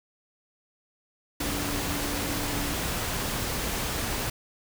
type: tone in noise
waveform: sine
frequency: 288.9 Hz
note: D4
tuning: 28 cents flat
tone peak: -35 dBFS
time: 1.4-2.74 s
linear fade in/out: 5 ms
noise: pink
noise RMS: -30 dBFS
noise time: 1.4-4.3 s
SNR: -8 dB
effects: none